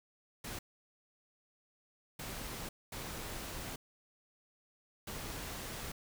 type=noise bursts at uneven times; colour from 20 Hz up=pink; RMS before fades=-43 dBFS; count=4; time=0.44-0.59 / 2.19-2.69 / 2.92-3.76 / 5.07-5.92 s; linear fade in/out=5 ms; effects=none